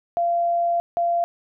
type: tone pair in turn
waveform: sine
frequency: 688 / 688 Hz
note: F5 / F5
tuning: -26 / -26 cents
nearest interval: unison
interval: 0 cents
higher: neither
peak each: -18 dBFS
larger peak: neither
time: 0.17-0.8 / 0.97-1.24 s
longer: first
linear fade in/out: 0 ms
effects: none